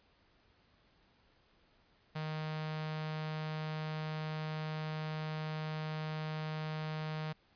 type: tone with notch filter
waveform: sawtooth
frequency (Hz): 155.56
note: D#3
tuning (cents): 0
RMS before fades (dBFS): -39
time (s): 2.15-7.33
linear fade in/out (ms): 10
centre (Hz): 330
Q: 1.3
effects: pink hiss -69 dBFS RMS until 7.55 s + resampled to 11025 Hz